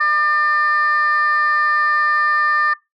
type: tone pair together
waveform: sine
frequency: 1201 / 1795.1 Hz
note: D6 / A6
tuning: +38 / +34 cents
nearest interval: perfect fifth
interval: 696 cents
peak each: -15 dBFS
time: 0-2.74 s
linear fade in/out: 10 ms
effects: noise-tail reverb RT60 0.2 s tail -23 dB re dry + tanh soft clip ceiling -9 dBFS